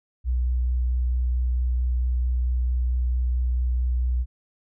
sine tone with vibrato, 61.74 Hz, B1, in tune, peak -20 dBFS, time 0.24-4.26 s, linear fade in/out 50 ms, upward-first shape sine, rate 4.5 Hz, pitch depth 10 cents each way, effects none

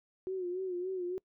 sine tone with vibrato, 366 Hz, F#4, 19 cents flat, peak -33 dBFS, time 0.27-1.18 s, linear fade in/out 0 ms, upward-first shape sine, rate 3.5 Hz, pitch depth 68 cents each way, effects noise-tail reverb RT60 0.1 s tail -25 dB re dry

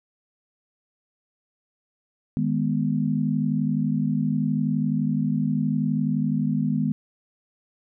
sine chord, G# minor, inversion second, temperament equal, 155.56 / 207.7 / 246.9 Hz, D#3 / G#3 / B3, 0 / 0 / 0 cents, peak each -25 dBFS, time 2.37-6.92 s, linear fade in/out 0 ms, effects none

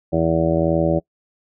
harmonic tone, 82 Hz, E2, 9 cents flat, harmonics 1 / 2 / 3 / 4 / 5 / 6 / 7 / 8 / 9, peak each -27 / -21 / -30 / -21 / -26 / -30 / -20 / -29 / -30 dBFS, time 0.12-1 s, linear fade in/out 20 ms, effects noise-tail reverb RT60 0.1 s tail -25 dB re dry

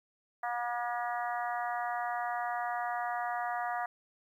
harmonic tone, 240 Hz, B3, 49 cents flat, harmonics 3 / 4 / 5 / 6 / 7 / 8, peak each -34 / -40 / -40 / -44 / -43 / -44 dBFS, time 0.43-3.86 s, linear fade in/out 5 ms, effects 11-bit

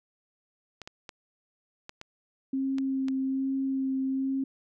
clicks, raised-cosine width 0.2 ms, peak -23 dBFS, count 7, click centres 0.817 / 0.875 / 1.092 / 1.894 / 2.014 / 2.784 / 3.084 s
sine tone with vibrato, 267.1 Hz, C4, 36 cents sharp, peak -26 dBFS, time 2.53-4.44 s, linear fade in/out 5 ms, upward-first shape sine, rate 1.2 Hz, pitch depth 12 cents each way
effects none

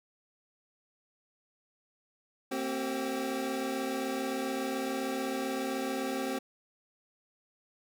25% pulse tone cluster, 229.2 / 265.1 / 384.1 Hz, A#3 / C4 / G4, -29 / +23 / -35 cents, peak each -36 / -30 / -33 dBFS, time 2.51-6.39 s, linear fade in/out 10 ms, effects none

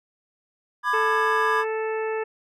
triangle chord, G# diminished, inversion first, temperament just, 996.7 / 1196.1 / 1661.2 Hz, B5 / D6 / G#6, +16 / +31 / 0 cents, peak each -23 dBFS, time 0.83-1.65 s, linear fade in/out 50 ms
harmonic tone, 439.6 Hz, A4, 2 cents flat, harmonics 1 / 2 / 3 / 4 / 5 / 6, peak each -25 / -33 / -38 / -36 / -42 / -40 dBFS, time 0.93-2.24 s, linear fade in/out 10 ms
effects none

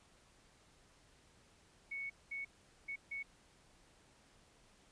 sine tone bursts at uneven times, 2217 Hz, C#7, in tune, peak -40 dBFS, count 4, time 1.91-2.1 / 2.31-2.45 / 2.88-2.96 / 3.11-3.23 s, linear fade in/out 10 ms, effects pink hiss -67 dBFS RMS until 4.91 s + resampled to 22050 Hz

